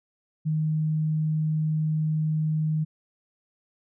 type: tone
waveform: sine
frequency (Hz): 155.56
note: D#3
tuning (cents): 0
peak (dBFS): -22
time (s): 0.45-2.85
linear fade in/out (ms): 20
effects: none